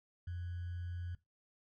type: tone with sample-and-hold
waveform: sine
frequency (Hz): 87.8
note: F2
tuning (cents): +10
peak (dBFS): -39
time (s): 0.27-1.15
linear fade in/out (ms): 5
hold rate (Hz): 1575
effects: noise-tail reverb RT60 0.2 s tail -18 dB re dry + low-pass 3000 Hz 12 dB/octave